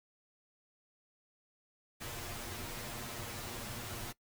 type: noise with comb filter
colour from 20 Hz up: pink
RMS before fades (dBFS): -43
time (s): 2-4.13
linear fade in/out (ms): 20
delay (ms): 8.5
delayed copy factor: +0.95
effects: noise-tail reverb RT60 0.1 s tail -19 dB re dry